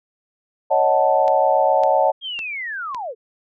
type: chord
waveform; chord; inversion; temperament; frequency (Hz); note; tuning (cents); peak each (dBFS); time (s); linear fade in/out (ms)
sine; D# half-diminished seventh; third; equal; 554.4 / 622.3 / 740 / 880; C#5 / D#5 / F#5 / A5; 0 / 0 / 0 / 0; -19; 0.7-2.12; 20
type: click train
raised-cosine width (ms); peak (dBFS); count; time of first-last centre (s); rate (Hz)
0.2; -17; 4; 1.28-2.947; 1.8
type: linear sweep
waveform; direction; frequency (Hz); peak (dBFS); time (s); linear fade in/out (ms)
sine; down; 3268 to 412.1; -25; 2.21-3.15; 50
effects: none